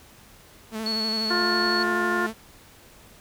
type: tone with vibrato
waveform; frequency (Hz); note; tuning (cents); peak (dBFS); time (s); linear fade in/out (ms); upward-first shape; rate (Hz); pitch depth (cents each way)
sawtooth; 220; A3; 0; -25; 0.71-2.34; 50; square; 12; 26
type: tone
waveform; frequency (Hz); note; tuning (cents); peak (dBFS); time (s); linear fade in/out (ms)
sine; 4390; C#8; -18; -25; 0.86-1.83; 2
type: harmonic tone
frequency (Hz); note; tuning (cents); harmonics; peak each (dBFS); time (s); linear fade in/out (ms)
354.2; F4; +24; 1 / 2 / 3 / 4 / 5; -27 / -33 / -29 / -27 / -29; 1.3-2.27; 10
effects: pink hiss -51 dBFS RMS until 3.2 s